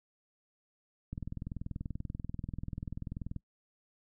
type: click train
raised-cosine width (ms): 5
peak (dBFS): -26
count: 47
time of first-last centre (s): 1.13-3.363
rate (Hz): 20.6
effects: noise-tail reverb RT60 0.1 s tail -23 dB re dry

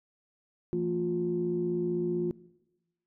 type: tone cluster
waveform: sine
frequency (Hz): 169.2 / 224.9 / 354.2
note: E3 / A3 / F4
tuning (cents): +45 / +38 / +24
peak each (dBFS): -33 / -35 / -28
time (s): 0.73-2.31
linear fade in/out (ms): 0
effects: noise-tail reverb RT60 1.0 s tail -20 dB re dry + tanh soft clip ceiling -18 dBFS

